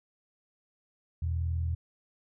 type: tone pair together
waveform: sine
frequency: 82.74 / 123.5 Hz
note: E2 / B2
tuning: +7 / 0 cents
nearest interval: perfect fifth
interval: 693 cents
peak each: -28 / -37 dBFS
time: 1.22-1.75 s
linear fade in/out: 5 ms
effects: none